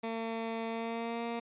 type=tone with pitch glide; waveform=15% pulse; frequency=226.6 to 233.6 Hz; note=A#3 to A#3; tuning=-49 to +4 cents; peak=-28 dBFS; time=0.03-1.4 s; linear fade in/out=10 ms; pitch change=+53 cents; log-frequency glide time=0.68-1.24 s; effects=resampled to 8000 Hz